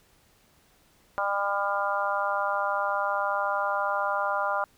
harmonic tone, 200.4 Hz, G3, 38 cents sharp, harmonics 3 / 4 / 5 / 6 / 7, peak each -31 / -31 / -31 / -31 / -31 dBFS, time 1.18-4.64 s, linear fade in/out 0 ms, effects pink hiss -62 dBFS RMS until 4.77 s

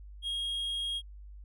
triangle tone, 3266 Hz, G#7, 30 cents flat, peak -30 dBFS, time 0.22-1.02 s, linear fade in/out 50 ms, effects added 50 Hz sine -45 dBFS peak until 1.44 s

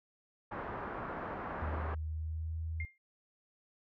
white low-pass noise, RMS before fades -41 dBFS, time 0.51-1.95 s, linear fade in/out 10 ms, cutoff 1400 Hz, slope 24 dB/octave
sine tone with pitch glide, 78 to 80.8 Hz, D#2 to E2, +5 to -34 cents, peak -35 dBFS, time 1.62-2.85 s, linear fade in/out 0 ms, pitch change +61 cents, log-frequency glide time 2-2.57 s
sine tone with exponential decay, 2115 Hz, C7, 18 cents sharp, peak -36 dBFS, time 2.8-2.98 s, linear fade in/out 2 ms, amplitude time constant 38 ms
effects none

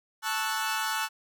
sawtooth chord, F# minor seventh, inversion first, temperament equal, 880 / 1108.7 / 1318.5 / 1480 Hz, A5 / C#6 / E6 / F#6, 0 / 0 / 0 / 0 cents, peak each -28 / -33 / -31 / -29 dBFS, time 0.22-1.09 s, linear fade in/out 50 ms, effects none

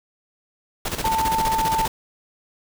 pink noise with tremolo, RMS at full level -25 dBFS, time 0.85-1.88 s, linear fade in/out 5 ms, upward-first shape square, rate 15 Hz, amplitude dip 65%
sine tone, 890 Hz, A5, 20 cents sharp, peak -19 dBFS, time 1.04-1.86 s, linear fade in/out 5 ms
effects none

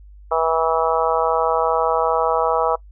harmonic tone, 162.5 Hz, E3, 24 cents flat, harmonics 3 / 4 / 5 / 6 / 7 / 8, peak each -21 / -22 / -23 / -24 / -24 / -25 dBFS, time 0.31-2.76 s, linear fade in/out 10 ms, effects noise-tail reverb RT60 0.1 s tail -23 dB re dry + added 50 Hz sine -40 dBFS peak until 2.91 s

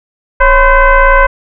sine tone with frequency modulation, 491.6 Hz, B4, 8 cents flat, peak -3 dBFS, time 0.4-1.27 s, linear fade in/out 10 ms, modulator 520 Hz, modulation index 2.5, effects none

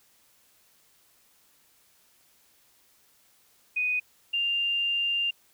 sine tone pair in turn, 2489 / 2794 Hz, D#7 / F7, 0 / 0 cents, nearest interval major second, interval 200 cents, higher second, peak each -24 dBFS, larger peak neither, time 3.76-4 / 4.33-5.31 s, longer second, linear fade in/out 10 ms, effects white hiss -63 dBFS RMS until 5.53 s

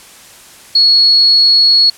sine tone, 4348 Hz, C#8, 34 cents flat, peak -5 dBFS, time 0.75-1.9 s, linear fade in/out 5 ms, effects white hiss -38 dBFS RMS until 1.97 s + low-pass 11000 Hz 12 dB/octave

